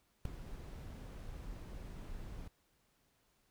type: noise with ADSR envelope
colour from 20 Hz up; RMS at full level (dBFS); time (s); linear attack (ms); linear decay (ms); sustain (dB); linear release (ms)
brown; -32; 0.25-2.48; 4; 3; -15; 6
effects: pink hiss -75 dBFS RMS until 3.5 s